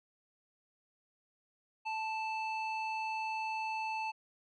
square tone with low-pass filter, 880 Hz, A5, in tune, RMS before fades -37 dBFS, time 1.85-4.12 s, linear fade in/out 20 ms, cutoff 3100 Hz, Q 1.9, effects none

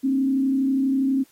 sine tone with frequency modulation, 268 Hz, C4, 42 cents sharp, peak -18 dBFS, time 0.03-1.24 s, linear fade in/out 20 ms, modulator 32.3 Hz, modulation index 0.45, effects white hiss -58 dBFS RMS until 1.31 s + AAC 48 kbps

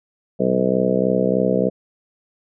harmonic tone with a mistuned harmonic, 63.3 Hz, B1, 43 cents sharp, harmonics 2 / 3 / 4 / 5 / 6 / 7 / 8 / 9 / 10, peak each -32 / -21 / -25 / -28 / -27 / -22 / -21 / -32 / -25 dBFS, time 0.39-1.7 s, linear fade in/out 20 ms, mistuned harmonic 2, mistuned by -42 cents, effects none

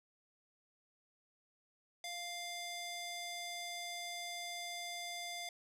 square tone with band-pass filter, 698.5 Hz, F5, in tune, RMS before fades -44 dBFS, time 2.04-5.49 s, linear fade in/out 2 ms, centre 4700 Hz, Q 0.74, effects none

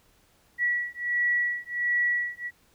sine beating tone pair, 1936 / 1937.4 Hz, B6 / B6, -35 / -34 cents, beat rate 1.4 Hz, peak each -27 / -27 dBFS, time 0.58-2.51 s, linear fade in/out 50 ms, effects pink hiss -63 dBFS RMS until 2.74 s

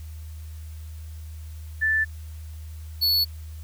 sine / square tone pair in turn, 1760 / 4420 Hz, A6 / C#8, 0 / -6 cents, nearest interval octave + major third, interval 1594 cents, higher second, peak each -19 dBFS, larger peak neither, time 1.81-2.05 / 3.01-3.25 s, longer neither, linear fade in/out 20 ms, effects added 78 Hz sine -35 dBFS peak until 3.63 s + white hiss -54 dBFS RMS until 3.63 s

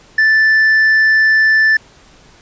triangle tone, 1760 Hz, A6, in tune, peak -6 dBFS, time 0.18-1.77 s, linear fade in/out 5 ms, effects pink hiss -45 dBFS RMS until 2.41 s + resampled to 16000 Hz

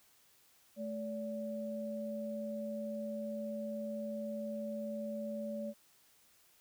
sine tone pair together, 217 / 575 Hz, A3 / D5, -24 / -37 cents, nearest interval octave + perfect fourth, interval 1687 cents, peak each -40 / -40 dBFS, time 0.76-5.74 s, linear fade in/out 50 ms, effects white hiss -67 dBFS RMS until 6.6 s

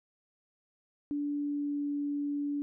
sine tone with pitch glide, 289.9 to 288.2 Hz, D4 to D4, -22 to -33 cents, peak -30 dBFS, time 1.11-2.62 s, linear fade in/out 0 ms, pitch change -11 cents, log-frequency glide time 1.35-1.91 s, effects none

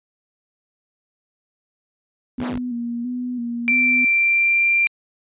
10% pulse exponential two-way sweep, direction up then down, 30.87 to 349.2 to 30.87 Hz, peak -20 dBFS, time 2.38-2.59 s, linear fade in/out 20 ms, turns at 2.46 s
sine tone with vibrato, 242.2 Hz, B3, 34 cents flat, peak -23 dBFS, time 2.38-4.05 s, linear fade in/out 5 ms, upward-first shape square, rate 1.5 Hz, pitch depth 40 cents each way
sine tone with pitch glide, 2349 to 2372 Hz, D7 to D7, 0 to +17 cents, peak -14 dBFS, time 3.68-4.87 s, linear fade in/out 0 ms, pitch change +17 cents, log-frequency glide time 3.94-4.68 s
effects resampled to 8000 Hz

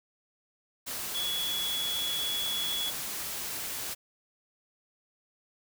sine tone in noise, 3376 Hz, G#7, 28 cents sharp, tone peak -30 dBFS, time 1.14-2.91 s, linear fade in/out 20 ms, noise white, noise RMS -36 dBFS, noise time 0.86-3.95 s, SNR +3 dB, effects none

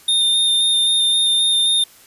square tone with vibrato, 3637 Hz, A#7, 43 cents flat, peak -14 dBFS, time 0.08-1.84 s, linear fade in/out 5 ms, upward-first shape square, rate 3.8 Hz, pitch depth 10 cents each way, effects white hiss -47 dBFS RMS until 2.06 s + resampled to 32000 Hz

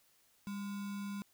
sine tone with sample-and-hold, 200.4 Hz, G3, 38 cents sharp, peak -38 dBFS, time 0.47-1.22 s, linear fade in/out 0 ms, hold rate 1225 Hz, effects white hiss -70 dBFS RMS until 1.33 s

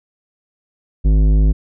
sine tone with tanh clipping, 51.91 Hz, G#1, in tune, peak -11 dBFS, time 1.04-1.53 s, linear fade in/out 20 ms, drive 13 dB, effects none

